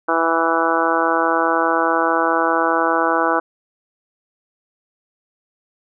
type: harmonic tone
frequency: 164.81 Hz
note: E3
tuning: in tune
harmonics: 2 / 3 / 4 / 5 / 6 / 7 / 8 / 9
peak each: -23 / -23 / -23 / -23 / -23 / -23 / -23 / -23 dBFS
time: 0.08-3.4 s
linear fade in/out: 10 ms
effects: none